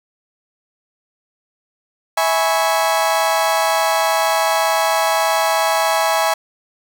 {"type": "chord", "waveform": "35% pulse", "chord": "C# minor seventh", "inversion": "first", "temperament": "equal with one note detuned", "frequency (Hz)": [652.1, 830.6, 987.8, 1108.7], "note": ["E5", "G#5", "B5", "C#6"], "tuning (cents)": [-19, 0, 0, 0], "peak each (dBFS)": [-17, -17, -21, -22], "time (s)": [2.17, 6.34], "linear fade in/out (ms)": 5, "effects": []}